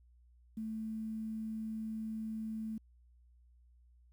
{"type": "tone with quantisation", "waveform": "sine", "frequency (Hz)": 220, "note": "A3", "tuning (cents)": 0, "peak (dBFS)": -37, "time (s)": [0.57, 2.78], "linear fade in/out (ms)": 5, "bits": 11, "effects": ["added 60 Hz sine -61 dBFS peak until 4.12 s"]}